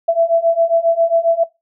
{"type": "beating tone pair", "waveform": "sine", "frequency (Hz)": [663, 670.4], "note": ["E5", "E5"], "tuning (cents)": [10, 29], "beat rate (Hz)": 7.4, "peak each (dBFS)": -14, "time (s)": [0.08, 1.44], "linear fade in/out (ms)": 10, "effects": ["noise-tail reverb RT60 0.2 s tail -20 dB re dry"]}